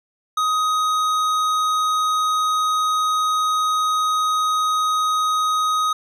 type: tone with tanh clipping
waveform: sine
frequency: 1255 Hz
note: D#6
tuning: 15 cents sharp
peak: -19 dBFS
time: 0.37-5.93 s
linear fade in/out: 5 ms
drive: 14 dB
effects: none